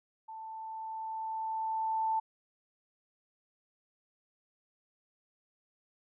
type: tone with level ramp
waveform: sine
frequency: 885 Hz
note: A5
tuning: 10 cents sharp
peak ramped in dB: -42 to -27 dBFS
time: 0.28-2.2 s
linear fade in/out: 10 ms
effects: none